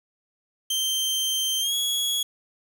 sawtooth tone with pitch glide, 3136 to 3342 Hz, G7 to G#7, 0 to +10 cents, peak -20 dBFS, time 0.7-2.23 s, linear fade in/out 5 ms, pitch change +110 cents, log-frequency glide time 1.6-1.74 s, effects 8-bit

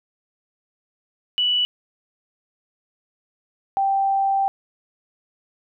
sine tone pair in turn, 2957 / 783.2 Hz, F#7 / G5, -2 / -2 cents, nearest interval octave + major seventh, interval 2300 cents, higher first, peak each -17 dBFS, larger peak neither, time 1.38-1.65 / 3.77-4.48 s, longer second, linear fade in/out 0 ms, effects none

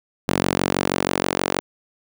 sawtooth tone with high-pass filter sweep, 46.25 Hz, F#1, in tune, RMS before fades -22 dBFS, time 0.28-1.6 s, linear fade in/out 0 ms, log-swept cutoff 200 to 380 Hz, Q 0.91, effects none

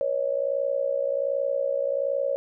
sine tone with amplitude modulation, 554.4 Hz, C#5, in tune, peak -19 dBFS, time 0.01-2.36 s, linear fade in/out 0 ms, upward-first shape sine, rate 61.3 Hz, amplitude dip 85%, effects none

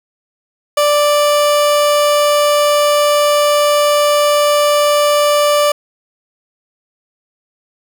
30% pulse tone, 587.3 Hz, D5, in tune, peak -7 dBFS, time 0.77-5.72 s, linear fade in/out 5 ms, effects none

